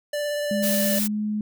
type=tone with vibrato; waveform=square; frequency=587.3 Hz; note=D5; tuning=in tune; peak=-25 dBFS; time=0.13-0.99 s; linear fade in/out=5 ms; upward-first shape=sine; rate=17 Hz; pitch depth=11 cents each way
type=tone with pitch glide; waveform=sine; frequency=207.7 to 211.5 Hz; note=G#3 to G#3; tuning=0 to +32 cents; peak=-23 dBFS; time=0.51-1.41 s; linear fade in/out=2 ms; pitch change=+32 cents; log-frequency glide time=0.9-1.2 s
type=noise; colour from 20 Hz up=blue; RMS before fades=-26 dBFS; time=0.62-1.08 s; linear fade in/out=20 ms
effects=none